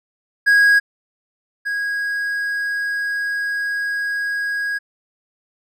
triangle tone pair in turn, 1647 / 1647 Hz, G#6 / G#6, -15 / -15 cents, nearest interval unison, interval 0 cents, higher neither, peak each -8 / -18 dBFS, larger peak first, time 0.46-0.8 / 1.65-4.79 s, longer second, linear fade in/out 20 ms, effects none

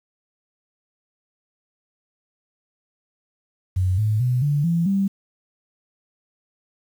sine tone with pitch steps, 92.5 / 107.49 / 124.91 / 145.15 / 168.67 / 196 Hz, F#2 / A2 / B2 / D3 / E3 / G3, 0 / -40 / +20 / -20 / +40 / 0 cents, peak -17 dBFS, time 3.76-5.08 s, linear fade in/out 10 ms, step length 220 ms, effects 8-bit

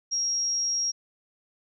sine tone, 5610 Hz, F8, 7 cents sharp, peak -24 dBFS, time 0.11-0.92 s, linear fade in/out 20 ms, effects none

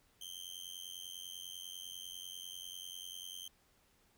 sawtooth tone with amplitude modulation, 3136 Hz, G7, in tune, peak -38 dBFS, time 0.21-3.48 s, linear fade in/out 5 ms, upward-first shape sine, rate 90.1 Hz, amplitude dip 100%, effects pink hiss -71 dBFS RMS until 4.17 s

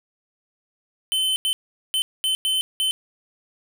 square tone bursts at uneven times, 3061 Hz, G7, 42 cents flat, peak -20 dBFS, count 6, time 1.12-1.36 / 1.45-1.53 / 1.94-2.02 / 2.24-2.35 / 2.45-2.61 / 2.8-2.91 s, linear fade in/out 0 ms, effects none

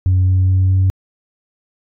sine tone with pitch steps, 92.4 / 93.04 / 93.69 / 94.34 Hz, F#2 / F#2 / F#2 / F#2, -2 / +10 / +22 / +34 cents, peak -8 dBFS, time 0.06-0.9 s, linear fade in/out 0 ms, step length 210 ms, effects tanh soft clip ceiling -8 dBFS

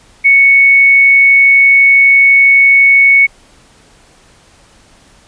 sine tone, 2217 Hz, C#7, in tune, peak -3 dBFS, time 0.24-3.27 s, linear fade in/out 20 ms, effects pink hiss -45 dBFS RMS until 5.27 s + resampled to 22050 Hz

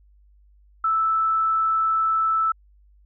sine tone with vibrato, 1316 Hz, E6, 3 cents flat, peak -18 dBFS, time 0.84-2.52 s, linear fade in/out 5 ms, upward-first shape sine, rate 20 Hz, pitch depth 8 cents each way, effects added 50 Hz sine -52 dBFS peak until 3.05 s

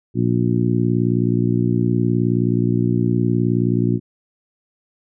harmonic tone, 59.2 Hz, A#1, 27 cents sharp, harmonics 2 / 3 / 4 / 5 / 6, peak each -19 / -21 / -22 / -23 / -24 dBFS, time 0.14-4 s, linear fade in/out 50 ms, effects none

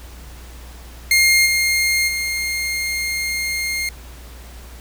sawtooth tone with level steps, 2126 Hz, C7, 27 cents sharp, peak -8 / -12 / -17 dBFS, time 1.11-3.89 s, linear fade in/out 2 ms, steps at 1.45 / 2.07 s, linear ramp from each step 20 ms, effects added 60 Hz sine -36 dBFS peak until 4.8 s + pink hiss -43 dBFS RMS until 4.8 s

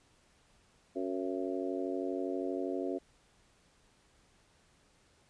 harmonic tone with a mistuned harmonic, 92.5 Hz, F#2, in tune, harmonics 3 / 4 / 5 / 6 / 7, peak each -37 / -37 / -41 / -42 / -42 dBFS, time 0.95-2.99 s, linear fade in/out 20 ms, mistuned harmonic 7, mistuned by +57 cents, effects pink hiss -67 dBFS RMS until 5.29 s + resampled to 22050 Hz

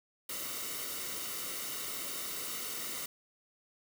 white noise with comb filter, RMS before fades -39 dBFS, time 0.29-3.06 s, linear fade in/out 5 ms, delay 1.2 ms, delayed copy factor -0.6, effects none

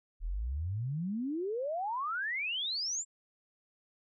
sine exponential sweep, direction up, 37.03 to 7560 Hz, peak -32 dBFS, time 0.2-3.05 s, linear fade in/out 50 ms, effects none

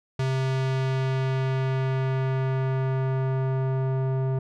square tone with low-pass filter sweep, 132.1 Hz, C3, 17 cents sharp, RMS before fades -25 dBFS, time 0.19-4.39 s, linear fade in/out 5 ms, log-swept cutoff 5600 to 800 Hz, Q 0.74, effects none

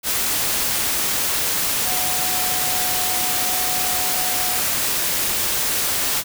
sine tone in noise, 735 Hz, F#5, 12 cents flat, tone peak -29 dBFS, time 1.84-4.62 s, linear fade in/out 50 ms, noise white, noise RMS -21 dBFS, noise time 0.03-6.24 s, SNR -11 dB, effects none

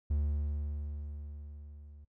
triangle tone with level ramp, 73.42 Hz, D2, in tune, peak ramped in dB -25 to -48 dBFS, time 0.1-2.05 s, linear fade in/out 10 ms, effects noise-tail reverb RT60 0.1 s tail -26 dB re dry

